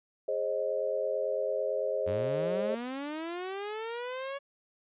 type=chord; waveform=sine; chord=Ab major; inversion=none; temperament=equal with one note detuned; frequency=415.3 / 533.3 / 622.3 Hz; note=Ab4 / C5 / Eb5; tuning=0 / +33 / 0 cents; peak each=-35 / -31 / -33 dBFS; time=0.28-2.75 s; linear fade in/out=5 ms
type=linear sweep; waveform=sawtooth; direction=up; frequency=87.4 to 562 Hz; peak=-31 dBFS; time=2.06-4.39 s; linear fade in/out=20 ms
effects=resampled to 8000 Hz